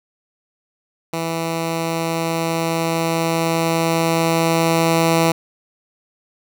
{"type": "tone with level ramp", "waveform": "10% pulse", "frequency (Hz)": 164.81, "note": "E3", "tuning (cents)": 0, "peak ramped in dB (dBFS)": [-13, -5], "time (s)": [1.13, 5.32], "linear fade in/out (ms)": 5, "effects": []}